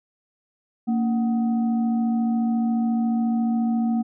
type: tone with frequency modulation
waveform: sine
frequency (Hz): 229.4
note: A#3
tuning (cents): -28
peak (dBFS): -19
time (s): 0.87-4.03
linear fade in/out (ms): 20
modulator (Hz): 513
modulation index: 0.41
effects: none